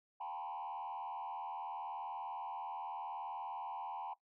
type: tone with frequency modulation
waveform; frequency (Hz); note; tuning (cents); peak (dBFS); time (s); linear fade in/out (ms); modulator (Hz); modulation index
sine; 878; A5; -4; -39; 0.2-4.14; 10; 80.8; 1.5
effects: noise-tail reverb RT60 0.1 s tail -18 dB re dry + tanh soft clip ceiling -38 dBFS